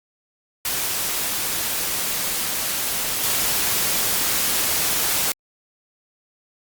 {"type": "noise with level steps", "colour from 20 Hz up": "white", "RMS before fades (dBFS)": [-24, -21], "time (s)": [0.65, 5.32], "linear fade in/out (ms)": 2, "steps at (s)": 3.23, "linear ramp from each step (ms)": 10, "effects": ["Opus 48 kbps"]}